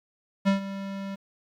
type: tone with ADSR envelope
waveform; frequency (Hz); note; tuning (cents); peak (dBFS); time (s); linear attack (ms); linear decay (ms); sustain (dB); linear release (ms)
square; 196; G3; 0; -18; 0.45-1.16; 28; 120; -15; 17
effects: low-pass 4000 Hz 12 dB/octave + 9-bit